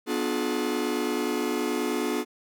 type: chord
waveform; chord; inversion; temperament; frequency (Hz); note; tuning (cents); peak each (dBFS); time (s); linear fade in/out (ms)
45% pulse; B diminished seventh; none; just; 246.9 / 296.3 / 355.6 / 426.7; B3 / D4 / F4 / Ab4; 0 / +15 / +31 / +47; -31; 0.06-2.25; 50
effects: none